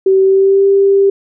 sine tone with pitch glide, 383.3 to 394.5 Hz, G4 to G4, -39 to +11 cents, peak -6 dBFS, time 0.06-1.1 s, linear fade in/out 5 ms, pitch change +50 cents, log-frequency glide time 0.22-0.66 s, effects none

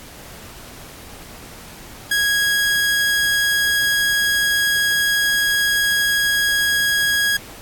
sawtooth tone, 1652 Hz, G#6, 10 cents flat, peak -12 dBFS, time 2.11-7.37 s, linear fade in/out 5 ms, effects pink hiss -39 dBFS RMS until 7.61 s + AAC 64 kbps

